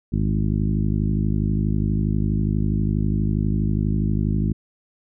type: harmonic tone with a mistuned harmonic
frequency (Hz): 52.3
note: G#1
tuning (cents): +13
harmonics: 1 / 2 / 3 / 4 / 5 / 6 / 7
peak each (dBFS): -24 / -24 / -24 / -25 / -32 / -32 / -38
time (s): 0.12-4.53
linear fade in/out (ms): 10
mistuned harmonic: 1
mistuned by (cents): +79
effects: none